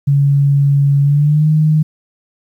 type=tone with pitch glide; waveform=sine; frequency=140.9 to 154.54 Hz; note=C#3 to D#3; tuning=+29 to -11 cents; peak=-8 dBFS; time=0.07-1.83 s; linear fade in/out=10 ms; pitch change=+160 cents; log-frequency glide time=1.02-1.48 s; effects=8-bit